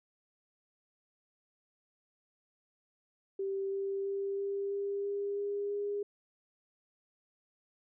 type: tone with pitch steps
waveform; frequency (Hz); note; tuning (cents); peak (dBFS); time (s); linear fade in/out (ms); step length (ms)
sine; 390.2 / 392.7 / 395.2 / 397.7 / 400.2 / 402.8 / 405.4 / 407.9; G4 / G4 / G4 / G4 / G4 / G4 / G#4 / G#4; -8 / +3 / +14 / +25 / +36 / +47 / -42 / -31; -32; 3.39-6.03; 5; 330
effects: none